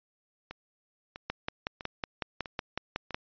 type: two click trains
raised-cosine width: 0.3 ms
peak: -15 / -24 dBFS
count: 11 / 5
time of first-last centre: 1.3-3.145 / 0.51-3.107 s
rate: 5.42 / 1.54 Hz
effects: resampled to 11025 Hz